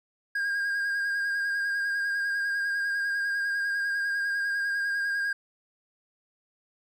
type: tone with vibrato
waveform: triangle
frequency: 1618 Hz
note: G#6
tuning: 46 cents flat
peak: -24 dBFS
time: 0.35-5.33 s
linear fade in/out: 5 ms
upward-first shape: square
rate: 10 Hz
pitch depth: 20 cents each way
effects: none